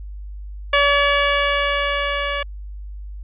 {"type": "tone with level ramp", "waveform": "10% pulse", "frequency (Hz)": 570, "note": "C#5", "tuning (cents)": 48, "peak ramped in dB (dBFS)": [-4, -13], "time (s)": [0.73, 2.43], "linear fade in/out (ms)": 5, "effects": ["added 50 Hz sine -30 dBFS peak until 3.23 s", "resampled to 8000 Hz"]}